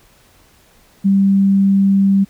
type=tone; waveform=sine; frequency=196 Hz; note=G3; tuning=in tune; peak=-9 dBFS; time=1.04-2.25 s; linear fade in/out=20 ms; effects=pink hiss -51 dBFS RMS until 2.29 s